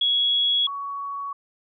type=tone pair in turn; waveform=sine; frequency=3343 / 1121.7 Hz; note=G#7 / C#6; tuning=+11 / +20 cents; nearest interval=octave + perfect fifth; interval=1891 cents; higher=first; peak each=-18 / -28 dBFS; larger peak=first; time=0.01-0.67 / 0.67-1.33 s; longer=neither; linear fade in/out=5 ms; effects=none